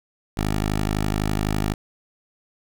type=tone; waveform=10% pulse; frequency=51.91 Hz; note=G#1; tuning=in tune; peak=-13 dBFS; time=0.37-1.74 s; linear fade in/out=5 ms; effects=none